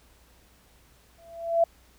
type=tone with exponential growth; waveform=sine; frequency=671 Hz; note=E5; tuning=31 cents sharp; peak=-15 dBFS; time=1.18-1.64 s; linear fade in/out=5 ms; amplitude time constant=100 ms; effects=added 60 Hz sine -60 dBFS peak until 1.98 s + pink hiss -60 dBFS RMS until 1.98 s